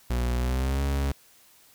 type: tone with pitch glide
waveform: 40% pulse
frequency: 60.7 to 69.32 Hz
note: B1 to C#2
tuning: -29 to +1 cents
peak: -23 dBFS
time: 0.1-1.12 s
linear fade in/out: 5 ms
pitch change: +230 cents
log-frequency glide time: 0.37-0.82 s
effects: white hiss -57 dBFS RMS until 1.74 s